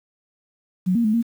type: tone with pitch steps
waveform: sine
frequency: 183.5 / 234.1 / 214.6 / 232.6 Hz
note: F#3 / A#3 / A3 / A#3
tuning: -14 / +8 / -43 / -4 cents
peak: -16 dBFS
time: 0.86-1.228 s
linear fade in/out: 20 ms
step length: 92 ms
effects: 8-bit